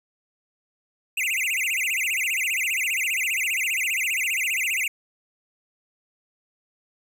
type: tone with vibrato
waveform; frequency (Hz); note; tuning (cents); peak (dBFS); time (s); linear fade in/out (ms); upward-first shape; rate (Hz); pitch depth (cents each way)
square; 2384; D7; +25; -23; 1.17-4.88; 5; sine; 15; 290
effects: none